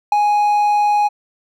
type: tone with ADSR envelope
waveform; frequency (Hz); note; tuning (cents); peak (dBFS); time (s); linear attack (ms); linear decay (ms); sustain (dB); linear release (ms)
triangle; 830.6; G#5; 0; -6; 0.12-1.09; 3; 12; -4; 24
effects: none